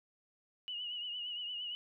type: tone with vibrato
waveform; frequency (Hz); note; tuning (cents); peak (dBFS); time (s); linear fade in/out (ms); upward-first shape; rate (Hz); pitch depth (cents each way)
sine; 2917; F#7; -25; -38; 0.68-1.75; 0; triangle; 8.7; 62
effects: none